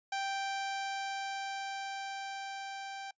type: tone with level ramp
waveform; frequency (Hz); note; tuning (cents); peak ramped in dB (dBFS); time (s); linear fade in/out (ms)
sawtooth; 784; G5; 0; -29 to -37; 0.12-3.11; 5
effects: noise-tail reverb RT60 0.1 s tail -23 dB re dry + resampled to 16000 Hz